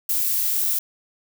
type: noise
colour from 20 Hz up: violet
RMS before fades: -22 dBFS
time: 0.09-0.79 s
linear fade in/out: 5 ms
effects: none

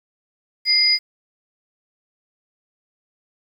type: tone pair together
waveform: sine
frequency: 2093 / 4932 Hz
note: C7 / D#8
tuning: 0 / -16 cents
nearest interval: octave + minor third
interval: 1484 cents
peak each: -21 / -14 dBFS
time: 0.65-0.99 s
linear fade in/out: 50 ms
effects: 8-bit

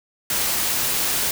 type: noise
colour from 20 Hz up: white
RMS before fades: -22 dBFS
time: 0.3-1.31 s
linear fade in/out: 2 ms
effects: none

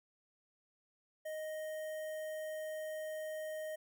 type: tone with notch filter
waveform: square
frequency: 622.3 Hz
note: D#5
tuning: in tune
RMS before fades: -42 dBFS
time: 1.25-3.76 s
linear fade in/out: 10 ms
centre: 4400 Hz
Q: 0.71
effects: none

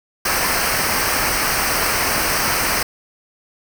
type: noise with comb filter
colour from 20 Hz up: pink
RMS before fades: -19 dBFS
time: 0.25-2.83 s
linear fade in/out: 5 ms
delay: 0.28 ms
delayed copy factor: -0.7
effects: none

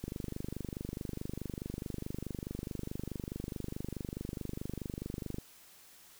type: click train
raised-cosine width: 3 ms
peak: -25 dBFS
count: 133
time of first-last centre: 0.04-5.384 s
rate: 24.7 Hz
effects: white hiss -58 dBFS RMS until 6.19 s

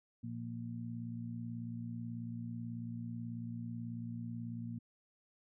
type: harmonic tone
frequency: 58.27 Hz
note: A#1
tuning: in tune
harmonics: 2 / 3 / 4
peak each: -43 / -49 / -43 dBFS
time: 0.23-4.79 s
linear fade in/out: 10 ms
effects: none

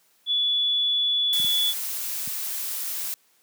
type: tone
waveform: sine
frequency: 3430 Hz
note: A7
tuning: 45 cents flat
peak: -20 dBFS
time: 0.26-1.74 s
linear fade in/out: 50 ms
type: noise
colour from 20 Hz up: blue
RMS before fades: -30 dBFS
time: 1.33-3.14 s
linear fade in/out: 0 ms
type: clicks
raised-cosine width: 5 ms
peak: -25 dBFS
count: 3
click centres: 1.399 / 1.446 / 2.276 s
effects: white hiss -63 dBFS RMS until 3.42 s + high-pass 150 Hz 12 dB/octave

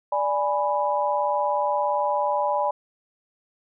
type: chord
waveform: sine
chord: G# diminished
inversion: second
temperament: equal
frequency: 587.3 / 830.6 / 987.8 Hz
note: D5 / G#5 / B5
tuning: 0 / 0 / 0 cents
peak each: -25 dBFS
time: 0.12-2.71 s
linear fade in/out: 5 ms
effects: none

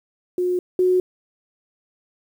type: tone pair in turn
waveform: sine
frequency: 360.2 / 366.3 Hz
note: F#4 / F#4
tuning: -46 / -17 cents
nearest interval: unison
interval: 29 cents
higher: second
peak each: -18 / -14 dBFS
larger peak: second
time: 0.38-0.59 / 0.79-1 s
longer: neither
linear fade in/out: 2 ms
effects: 8-bit

